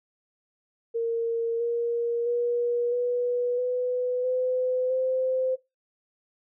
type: tone with pitch steps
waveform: sine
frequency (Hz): 461.5 / 470.4 / 479.4 / 488.7 / 498.1 / 507.6 / 517.4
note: A#4 / A#4 / A#4 / B4 / B4 / B4 / C5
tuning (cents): -17 / +16 / +48 / -18 / +15 / +47 / -19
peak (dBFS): -23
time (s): 0.94-5.56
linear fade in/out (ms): 20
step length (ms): 660
effects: noise-tail reverb RT60 0.2 s tail -17 dB re dry